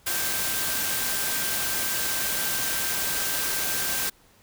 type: tone in noise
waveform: sine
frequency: 1568 Hz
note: G6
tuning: in tune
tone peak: -36 dBFS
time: 0.06-4.1 s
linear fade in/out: 10 ms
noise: white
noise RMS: -27 dBFS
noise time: 0.06-4.1 s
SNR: -12 dB
effects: pink hiss -58 dBFS RMS until 4.42 s